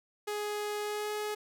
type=tone with pitch glide; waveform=sawtooth; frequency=417.3 to 421.4 Hz; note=G#4 to G#4; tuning=+8 to +25 cents; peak=-29 dBFS; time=0.27-1.35 s; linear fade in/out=10 ms; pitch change=+17 cents; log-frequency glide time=0.81-1.12 s; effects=none